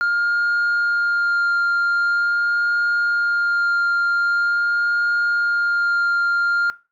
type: tone with vibrato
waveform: sine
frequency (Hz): 1406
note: F6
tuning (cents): +11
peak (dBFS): -14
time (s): 0.01-6.7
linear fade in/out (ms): 0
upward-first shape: sine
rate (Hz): 0.44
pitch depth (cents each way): 11
effects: noise-tail reverb RT60 0.3 s tail -20 dB re dry + tanh soft clip ceiling -15 dBFS